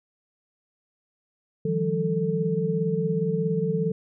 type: tone cluster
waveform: sine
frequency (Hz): 155.7 / 172.8 / 197.6 / 442.2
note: D#3 / F3 / G3 / A4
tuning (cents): +2 / -18 / +14 / +9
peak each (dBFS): -29 / -26 / -33 / -26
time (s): 1.65-3.92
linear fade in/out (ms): 5
effects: none